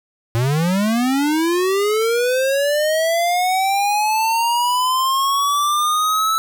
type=linear sweep; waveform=square; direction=up; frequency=111.7 to 1318 Hz; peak=-16 dBFS; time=0.35-6.38 s; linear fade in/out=0 ms; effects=none